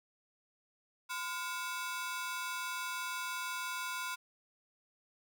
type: ring-modulated tone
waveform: sawtooth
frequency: 1220 Hz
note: D#6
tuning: 34 cents flat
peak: -30 dBFS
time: 1.09-4.16 s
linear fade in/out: 20 ms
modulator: 203 Hz
effects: none